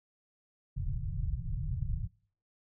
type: low-pass noise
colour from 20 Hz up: pink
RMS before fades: -34 dBFS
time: 0.76-2.08 s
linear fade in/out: 20 ms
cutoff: 160 Hz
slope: 96 dB/octave
effects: noise-tail reverb RT60 0.5 s tail -23 dB re dry